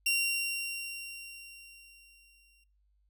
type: tone with exponential decay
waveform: sawtooth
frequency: 2758 Hz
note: F7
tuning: 22 cents flat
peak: -22 dBFS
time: 0.06-2.64 s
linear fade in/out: 5 ms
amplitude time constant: 560 ms
effects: noise-tail reverb RT60 0.3 s tail -20 dB re dry + added 50 Hz sine -67 dBFS peak until 3.09 s